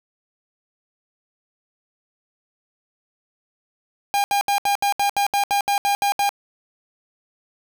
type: tone bursts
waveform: 45% pulse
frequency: 807 Hz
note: G#5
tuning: 50 cents flat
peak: -17 dBFS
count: 13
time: 4.14-6.292 s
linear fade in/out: 0 ms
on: 100 ms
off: 71 ms
effects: 8-bit